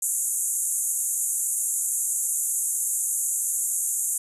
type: band-pass noise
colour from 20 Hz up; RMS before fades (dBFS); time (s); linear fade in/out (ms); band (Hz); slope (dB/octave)
pink; -26; 0.02-4.18; 5; 6700 to 12000; 96
effects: none